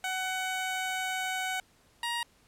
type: tone pair in turn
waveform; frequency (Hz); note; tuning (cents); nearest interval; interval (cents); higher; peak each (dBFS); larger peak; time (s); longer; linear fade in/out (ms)
15% pulse; 749 / 943.7; F#5 / A#5; +21 / +21; major third; 400; second; -24; neither; 0.04-1.6 / 2.03-2.23; first; 2
effects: pink hiss -64 dBFS RMS until 2.47 s + low-pass 12000 Hz 12 dB/octave